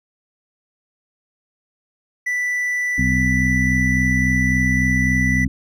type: tone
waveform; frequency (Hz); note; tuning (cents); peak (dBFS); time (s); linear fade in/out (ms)
triangle; 1975.5; B6; 0; -17; 2.26-5.45; 10
type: harmonic tone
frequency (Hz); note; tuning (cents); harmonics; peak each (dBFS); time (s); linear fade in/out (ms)
63.6; C2; -48; 1 / 2 / 3 / 4; -22 / -22 / -22 / -22; 2.98-5.48; 5
effects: none